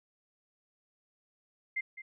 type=tone with echo; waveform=sine; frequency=2093 Hz; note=C7; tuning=in tune; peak=-30 dBFS; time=1.76-1.81 s; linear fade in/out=10 ms; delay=210 ms; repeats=1; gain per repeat=-12 dB; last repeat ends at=2.02 s; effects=none